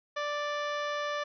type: harmonic tone with a mistuned harmonic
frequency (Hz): 587.3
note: D5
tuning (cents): 0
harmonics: 1 / 2 / 3 / 4 / 5 / 6 / 7 / 8 / 9 / 10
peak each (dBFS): -34 / -35 / -38 / -45 / -47 / -45 / -52 / -55 / -54 / -54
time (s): 0.16-1.24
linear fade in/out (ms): 10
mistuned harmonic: 8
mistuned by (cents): +36
effects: none